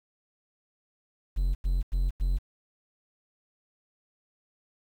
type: tone bursts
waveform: triangle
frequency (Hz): 44.4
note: F1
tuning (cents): +29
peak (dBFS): -21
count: 4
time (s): 1.36-2.387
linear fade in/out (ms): 20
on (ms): 190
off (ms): 89
effects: 9-bit